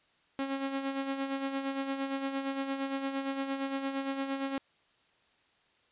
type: tone with tremolo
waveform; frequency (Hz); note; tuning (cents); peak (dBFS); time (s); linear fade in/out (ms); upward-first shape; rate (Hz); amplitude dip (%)
sawtooth; 272.1; C#4; -32; -26; 0.39-4.58; 0; sine; 8.7; 55
effects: white hiss -68 dBFS RMS until 5.91 s + resampled to 8000 Hz